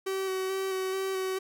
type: tone with vibrato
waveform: 45% pulse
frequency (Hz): 380.6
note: F#4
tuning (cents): +49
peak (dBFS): -29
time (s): 0.06-1.39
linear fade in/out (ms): 10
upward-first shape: square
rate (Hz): 2.3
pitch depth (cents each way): 15
effects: none